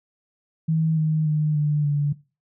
sine tone with pitch steps, 160 / 156.17 / 152.42 / 148.77 / 145.2 Hz, D#3 / D#3 / D#3 / D3 / D3, +49 / +7 / -35 / +23 / -19 cents, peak -18 dBFS, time 0.68-2.13 s, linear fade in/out 10 ms, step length 290 ms, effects noise-tail reverb RT60 0.3 s tail -19 dB re dry

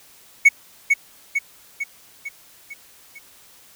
triangle tone with echo, 2217 Hz, C#7, in tune, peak -5 dBFS, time 0.45-0.49 s, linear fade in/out 10 ms, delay 450 ms, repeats 6, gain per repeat -5 dB, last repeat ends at 3.19 s, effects white hiss -50 dBFS RMS until 3.75 s

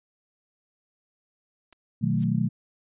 clicks, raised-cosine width 0.2 ms, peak -35 dBFS, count 2, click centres 1.726 / 1.729 s
sine chord, B dominant seventh, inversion none, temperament equal, 123.47 / 155.56 / 185 / 220 Hz, B2 / D#3 / F#3 / A3, 0 / 0 / 0 / 0 cents, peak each -27 dBFS, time 2.01-2.49 s, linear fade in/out 20 ms
blue noise with exponential growth, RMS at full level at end -39 dBFS, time 2.13-2.24 s, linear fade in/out 1 ms, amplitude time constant 23 ms
effects resampled to 8000 Hz

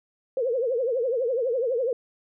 sine tone with vibrato, 493.9 Hz, B4, in tune, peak -22 dBFS, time 0.37-1.93 s, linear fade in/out 2 ms, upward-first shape triangle, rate 12 Hz, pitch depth 200 cents each way, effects none

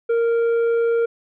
sine tone with tanh clipping, 464.2 Hz, A#4, 7 cents flat, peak -17 dBFS, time 0.09-1.06 s, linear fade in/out 10 ms, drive 6 dB, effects none

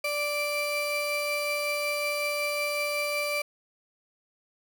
35% pulse tone pair together, 585.9 / 2349 Hz, D5 / D7, -4 / 0 cents, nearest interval 2 octaves, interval 2404 cents, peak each -28 dBFS, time 0.04-3.42 s, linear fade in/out 5 ms, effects none

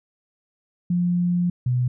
sine tone pair in turn, 176.2 / 124.59 Hz, F3 / B2, +16 / +16 cents, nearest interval tritone, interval 600 cents, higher first, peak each -18 dBFS, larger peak neither, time 0.9-1.5 / 1.66-1.88 s, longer first, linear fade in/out 5 ms, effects none

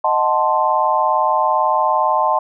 sine chord, D# diminished seventh, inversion none, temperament equal, 622.3 / 740 / 880 / 1046.5 Hz, D#5 / F#5 / A5 / C6, 0 / 0 / 0 / 0 cents, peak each -20 / -21 / -17 / -18 dBFS, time 0.04-2.39 s, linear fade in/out 5 ms, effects none

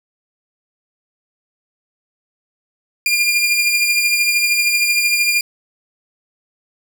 sawtooth beating tone pair, 2400 / 2413 Hz, D7 / D7, +37 / +46 cents, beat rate 13 Hz, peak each -11 / -18 dBFS, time 3.06-5.41 s, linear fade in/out 2 ms, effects none

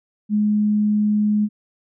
sine tone, 210 Hz, G#3, 19 cents sharp, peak -15 dBFS, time 0.29-1.49 s, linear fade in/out 50 ms, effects none

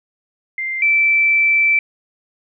sine tone pair in turn, 2093 / 2328 Hz, C7 / D7, 0 / -16 cents, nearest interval major second, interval 184 cents, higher second, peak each -20 / -11 dBFS, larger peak second, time 0.58-0.82 / 0.82-1.79 s, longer second, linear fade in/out 2 ms, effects none

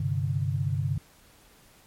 sine chord, G suspended fourth, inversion none, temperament just, 98 / 130.67 / 147 Hz, G2 / C3 / D3, 0 / -2 / +2 cents, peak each -29 dBFS, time 0-0.98 s, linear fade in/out 5 ms, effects pink hiss -57 dBFS RMS until 1.86 s + MP3 64 kbps

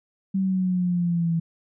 sine exponential sweep, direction down, 193.4 to 164.4 Hz, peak -20 dBFS, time 0.34-1.4 s, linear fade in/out 10 ms, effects none

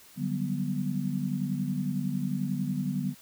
sine chord, G major seventh, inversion second, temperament equal with one note detuned, 146.83 / 185 / 196 / 246.1 Hz, D3 / F#3 / G3 / B3, 0 / 0 / 0 / -6 cents, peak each -33 dBFS, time 0.16-3.15 s, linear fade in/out 50 ms, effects white hiss -54 dBFS RMS until 3.21 s

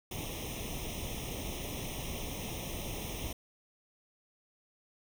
pink noise with comb filter, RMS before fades -39 dBFS, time 0.11-3.33 s, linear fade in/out 5 ms, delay 0.33 ms, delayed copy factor +0.95, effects none

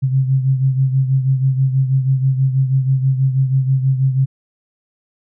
sine beating tone pair, 132 / 138.2 Hz, C3 / C#3, +16 / -5 cents, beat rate 6.2 Hz, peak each -13 / -20 dBFS, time 0.02-4.26 s, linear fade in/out 20 ms, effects none

